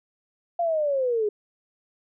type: linear sweep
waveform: sine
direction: down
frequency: 698.5 to 407.3 Hz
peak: -21 dBFS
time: 0.59-1.29 s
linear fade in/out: 5 ms
effects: none